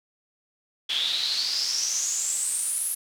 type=noise with band-pass filter sweep; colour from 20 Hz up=pink; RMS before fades=-27 dBFS; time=0.89-2.95 s; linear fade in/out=10 ms; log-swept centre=3300 to 11000 Hz; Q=8.8; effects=none